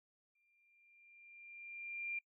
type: tone with exponential growth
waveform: sine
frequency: 2386 Hz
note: D7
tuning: 27 cents sharp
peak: -37 dBFS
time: 0.35-2.19 s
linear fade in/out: 5 ms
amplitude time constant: 400 ms
effects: noise-tail reverb RT60 0.1 s tail -24 dB re dry